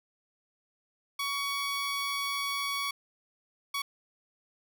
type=tone bursts at uneven times; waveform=15% pulse; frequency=1124 Hz; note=C#6; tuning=24 cents sharp; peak=-24 dBFS; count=2; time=1.19-2.91 / 3.74-3.82 s; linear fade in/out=5 ms; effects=none